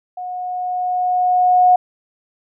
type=tone with level ramp; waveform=sine; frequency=727 Hz; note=F#5; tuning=31 cents flat; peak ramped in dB=-25 to -7 dBFS; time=0.17-1.76 s; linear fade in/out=5 ms; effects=none